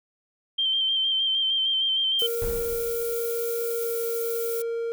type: tone with vibrato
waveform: sine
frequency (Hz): 3136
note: G7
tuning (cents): 0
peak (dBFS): -21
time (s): 0.58-2.27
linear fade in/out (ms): 10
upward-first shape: square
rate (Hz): 6.5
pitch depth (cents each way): 23
type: noise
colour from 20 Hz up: violet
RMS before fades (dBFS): -34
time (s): 2.19-4.62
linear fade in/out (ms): 2
type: tone with pitch glide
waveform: triangle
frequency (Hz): 466.2 to 463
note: A#4 to A#4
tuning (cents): 0 to -12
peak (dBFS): -24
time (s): 2.22-4.92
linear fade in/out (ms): 0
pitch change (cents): -12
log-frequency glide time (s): 3.64-4
type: noise with exponential decay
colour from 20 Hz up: brown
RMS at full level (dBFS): -31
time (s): 2.42-3.53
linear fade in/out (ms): 0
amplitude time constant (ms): 240
effects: none